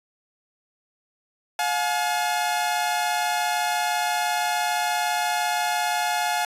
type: tone pair together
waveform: sawtooth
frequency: 713 / 850.4 Hz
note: F5 / G#5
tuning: +36 / +41 cents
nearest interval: minor third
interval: 305 cents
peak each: -21 dBFS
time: 1.59-6.45 s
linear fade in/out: 2 ms
effects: resampled to 32000 Hz